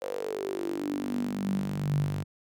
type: tone with high-pass filter sweep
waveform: sawtooth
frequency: 49 Hz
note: G1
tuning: in tune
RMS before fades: -31 dBFS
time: 0.01-2.24 s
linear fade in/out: 20 ms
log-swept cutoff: 530 to 120 Hz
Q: 9.7
effects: none